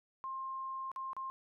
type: tone with dropouts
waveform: sine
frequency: 1060 Hz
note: C6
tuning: 22 cents sharp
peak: -38 dBFS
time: 0.24-1.3 s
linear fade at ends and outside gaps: 0 ms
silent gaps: 0.916-0.961 / 1.132-1.166 s
effects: none